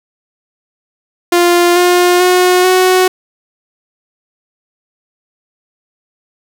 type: tone with pitch steps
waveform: sawtooth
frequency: 349.2 / 355.9 / 362.8 / 369.8 Hz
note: F4 / F4 / F#4 / F#4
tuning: 0 / +33 / -34 / -1 cents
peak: -3 dBFS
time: 1.32-3.08 s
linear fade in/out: 5 ms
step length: 440 ms
effects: none